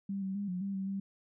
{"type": "tone with pitch steps", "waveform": "sine", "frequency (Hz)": [197.2, 191.6, 202.1, 180.8, 197.4, 192.5, 195.9], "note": ["G3", "G3", "G#3", "F#3", "G3", "G3", "G3"], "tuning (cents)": [11, -39, -47, -40, 12, -31, -1], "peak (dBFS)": -33, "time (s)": [0.09, 1], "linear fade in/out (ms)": 5, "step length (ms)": 130, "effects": []}